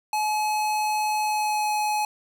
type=tone with pitch glide; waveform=square; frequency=852 to 845.6 Hz; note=G#5 to G#5; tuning=+44 to +31 cents; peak=-23 dBFS; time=0.13-2.05 s; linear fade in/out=2 ms; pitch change=-13 cents; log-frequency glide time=1.2-1.71 s; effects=none